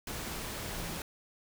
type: tone in noise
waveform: sine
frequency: 169.1 Hz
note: E3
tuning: 44 cents sharp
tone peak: -41 dBFS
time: 0.76-0.98 s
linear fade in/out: 2 ms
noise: pink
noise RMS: -39 dBFS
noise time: 0.07-1.02 s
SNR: -5 dB
effects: none